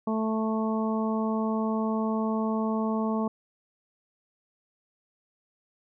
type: harmonic tone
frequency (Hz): 220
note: A3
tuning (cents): 0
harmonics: 1 / 2 / 3 / 4 / 5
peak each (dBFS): -26 / -33 / -35 / -36 / -36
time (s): 0.07-3.28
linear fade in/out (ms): 5
effects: none

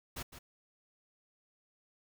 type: noise with echo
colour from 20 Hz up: pink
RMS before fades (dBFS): -41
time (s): 0.16-0.23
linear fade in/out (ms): 10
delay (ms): 160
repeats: 1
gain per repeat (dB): -10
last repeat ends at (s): 0.39
effects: none

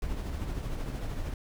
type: noise with tremolo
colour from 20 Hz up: brown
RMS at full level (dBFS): -32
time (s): 0.02-1.34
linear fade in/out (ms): 2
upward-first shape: triangle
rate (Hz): 13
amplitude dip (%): 45
effects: none

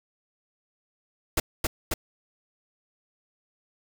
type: noise with echo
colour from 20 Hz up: pink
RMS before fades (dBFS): -23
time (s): 1.37-1.4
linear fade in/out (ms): 5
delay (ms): 270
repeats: 2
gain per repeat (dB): -2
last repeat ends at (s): 1.94
effects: none

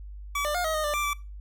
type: tone with pitch steps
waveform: 25% pulse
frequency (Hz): 1145 / 595 / 712 / 634 / 618 / 592 / 1178 / 1160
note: D6 / D5 / F5 / D#5 / D#5 / D5 / D6 / D6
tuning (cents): -44 / +22 / +33 / +32 / -12 / +14 / +5 / -22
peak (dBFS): -22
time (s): 0.35-1.134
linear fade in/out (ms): 5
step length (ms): 98
effects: noise-tail reverb RT60 0.3 s tail -22 dB re dry + added 50 Hz sine -38 dBFS peak until 1.4 s

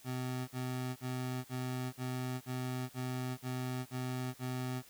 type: tone bursts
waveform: 25% pulse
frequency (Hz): 127.3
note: C3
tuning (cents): -47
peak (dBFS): -32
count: 10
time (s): 0.04-4.827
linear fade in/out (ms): 50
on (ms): 440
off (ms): 43
effects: white hiss -59 dBFS RMS until 4.89 s

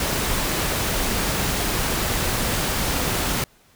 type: noise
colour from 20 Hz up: pink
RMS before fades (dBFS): -23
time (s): 0-3.44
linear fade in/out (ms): 2
effects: pink hiss -56 dBFS RMS until 3.75 s

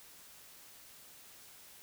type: silence
effects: white hiss -56 dBFS RMS until 1.82 s

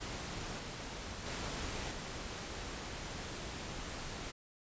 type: noise with level steps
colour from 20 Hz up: pink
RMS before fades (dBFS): -42 / -44 / -40 / -43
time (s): 0-4.32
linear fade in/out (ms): 20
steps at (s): 0.59 / 1.26 / 1.91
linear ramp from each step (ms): 2
effects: resampled to 16000 Hz

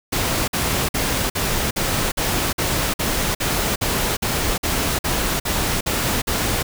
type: noise bursts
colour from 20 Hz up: pink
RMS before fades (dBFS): -21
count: 16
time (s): 0.12-6.63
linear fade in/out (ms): 10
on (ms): 360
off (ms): 50
effects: none

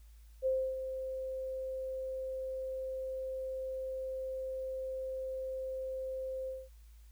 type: tone with ADSR envelope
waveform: sine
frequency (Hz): 523.3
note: C5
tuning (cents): 0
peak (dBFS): -27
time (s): 0.42-6.69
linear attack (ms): 41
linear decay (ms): 290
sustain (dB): -9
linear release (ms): 210
effects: added 55 Hz sine -53 dBFS peak until 7.11 s + white hiss -70 dBFS RMS until 7.11 s

